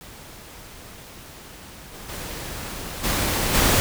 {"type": "noise with level steps", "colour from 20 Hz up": "pink", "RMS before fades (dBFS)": [-42, -39, -33, -23, -18], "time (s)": [0.01, 3.8], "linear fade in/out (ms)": 0, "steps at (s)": [1.93, 2.08, 3.03, 3.53], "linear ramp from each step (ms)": 20, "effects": []}